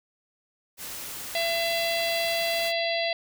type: noise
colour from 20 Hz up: white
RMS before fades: -37 dBFS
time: 0.77-2.73 s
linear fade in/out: 50 ms
type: harmonic tone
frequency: 673 Hz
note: E5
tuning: 36 cents sharp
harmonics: 1 / 3 / 4 / 5 / 6 / 7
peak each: -27 / -32 / -33 / -34 / -35 / -35 dBFS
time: 1.35-3.13 s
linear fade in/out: 2 ms
effects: none